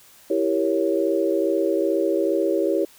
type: chord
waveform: sine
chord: E diminished seventh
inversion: none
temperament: equal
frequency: 329.6 / 392 / 466.2 / 554.4 Hz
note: E4 / G4 / Bb4 / Db5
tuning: 0 / 0 / 0 / 0 cents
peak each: -23 / -23 / -27 / -24 dBFS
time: 0.3-2.85 s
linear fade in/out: 5 ms
effects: white hiss -51 dBFS RMS until 2.98 s